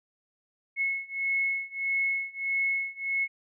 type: beating tone pair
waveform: sine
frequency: 2185 / 2186.6 Hz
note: C#7 / C#7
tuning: -26 / -24 cents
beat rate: 1.6 Hz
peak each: -30 / -29 dBFS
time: 0.76-3.28 s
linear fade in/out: 50 ms
effects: none